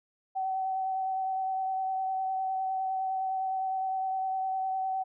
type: tone with vibrato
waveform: sine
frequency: 761 Hz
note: F#5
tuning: 48 cents sharp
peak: -28 dBFS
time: 0.35-5.04 s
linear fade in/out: 20 ms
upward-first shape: sine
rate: 9.8 Hz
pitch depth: 15 cents each way
effects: none